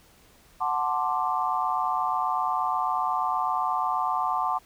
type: chord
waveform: sine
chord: D dominant seventh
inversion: first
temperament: equal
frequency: 740 / 880 / 1046.5 / 1174.7 Hz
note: F#5 / A5 / C6 / D6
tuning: 0 / 0 / 0 / 0 cents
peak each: -29 dBFS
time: 0.6-4.59 s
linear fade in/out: 20 ms
effects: pink hiss -57 dBFS RMS until 4.65 s